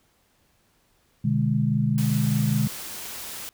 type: chord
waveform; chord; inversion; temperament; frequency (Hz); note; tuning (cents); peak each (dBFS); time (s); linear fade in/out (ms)
sine; G# diminished; first; just; 124.59 / 149.51 / 207.7; B2 / D3 / G#3; +16 / +31 / 0; -24 / -24 / -24; 1.24-2.68; 10
type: noise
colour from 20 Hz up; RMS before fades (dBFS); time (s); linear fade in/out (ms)
white; -36; 1.98-3.49; 0
effects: pink hiss -65 dBFS RMS until 3.53 s